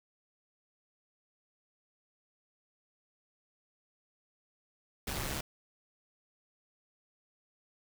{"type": "noise with amplitude modulation", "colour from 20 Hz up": "pink", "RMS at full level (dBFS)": -34, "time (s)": [5.07, 5.41], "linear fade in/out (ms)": 5, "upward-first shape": "sine", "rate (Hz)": 142, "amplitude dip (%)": 60, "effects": []}